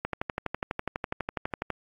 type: click train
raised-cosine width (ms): 0.5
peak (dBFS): -14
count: 21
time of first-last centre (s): 0.05-1.703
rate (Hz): 12.1
effects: AAC 48 kbps